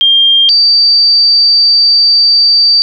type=tone pair in turn; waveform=sine; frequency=3200 / 4638 Hz; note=G7 / D8; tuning=+35 / -22 cents; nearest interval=tritone; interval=643 cents; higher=second; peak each=-4 dBFS; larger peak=neither; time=0.01-0.49 / 0.49-2.82 s; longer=second; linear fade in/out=0 ms; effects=none